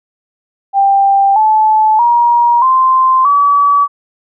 sine tone with pitch steps, 790 / 866.5 / 950.4 / 1042.4 / 1143.3 Hz, G5 / A5 / A#5 / C6 / D6, +13 / -27 / +33 / -7 / -47 cents, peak -6 dBFS, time 0.73-3.88 s, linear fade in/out 50 ms, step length 630 ms, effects none

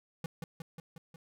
square tone with echo, 164.3 Hz, E3, 5 cents flat, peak -35 dBFS, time 0.24-0.26 s, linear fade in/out 2 ms, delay 180 ms, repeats 5, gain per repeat -3 dB, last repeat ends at 1.16 s, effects none

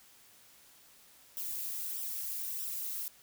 violet noise with flanger, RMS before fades -38 dBFS, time 1.37-3.08 s, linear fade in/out 0 ms, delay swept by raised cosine 0.45 to 2.75 ms, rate 1.6 Hz, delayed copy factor -0.75, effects white hiss -60 dBFS RMS until 3.22 s

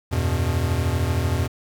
square chord, E minor, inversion none, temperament equal with one note detuned, 82.41 / 95.48 / 123.47 Hz, E2 / G2 / B2, 0 / -45 / 0 cents, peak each -24 / -26 / -26 dBFS, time 0.11-1.48 s, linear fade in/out 20 ms, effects 8-bit

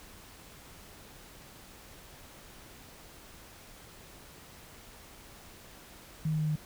sine tone with pitch steps, 156.5 / 155.24 / 153.99 / 152.75 Hz, D#3 / D#3 / D#3 / D#3, +10 / -4 / -18 / -32 cents, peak -27 dBFS, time 6.25-6.558 s, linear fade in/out 5 ms, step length 77 ms, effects pink hiss -52 dBFS RMS until 6.65 s

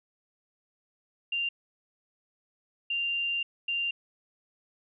sine tone bursts at uneven times, 2785 Hz, F7, 5 cents flat, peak -27 dBFS, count 3, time 1.32-1.49 / 2.9-3.43 / 3.68-3.91 s, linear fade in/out 5 ms, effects none

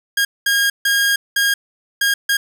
sawtooth tone bursts at uneven times, 1626 Hz, G#6, 37 cents flat, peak -10 dBFS, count 6, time 0.17-0.25 / 0.46-0.7 / 0.85-1.16 / 1.36-1.54 / 2.01-2.14 / 2.29-2.37 s, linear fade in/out 5 ms, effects none

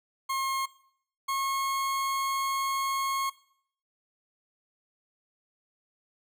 40% pulse tone pair in turn, 1075 / 1086.9 Hz, C6 / C#6, +47 / -34 cents, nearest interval unison, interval 19 cents, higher second, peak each -27 dBFS, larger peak neither, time 0.29-0.66 / 1.28-3.3 s, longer second, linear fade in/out 10 ms, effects noise-tail reverb RT60 0.6 s tail -18 dB re dry

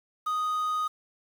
triangle tone with quantisation, 1244.5 Hz, D#6, in tune, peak -24 dBFS, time 0.26-0.88 s, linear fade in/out 10 ms, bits 8, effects none

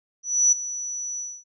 sine tone with ADSR envelope, 5920 Hz, F#8, in tune, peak -13 dBFS, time 0.23-1.44 s, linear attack 290 ms, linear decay 13 ms, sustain -15 dB, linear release 250 ms, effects none

